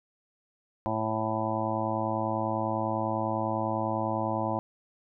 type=harmonic tone; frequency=110 Hz; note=A2; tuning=in tune; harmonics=1 / 2 / 3 / 5 / 6 / 7 / 8 / 9; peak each=-35 / -35 / -35 / -35 / -35 / -35 / -35 / -35 dBFS; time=0.86-4.59 s; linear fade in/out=0 ms; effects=none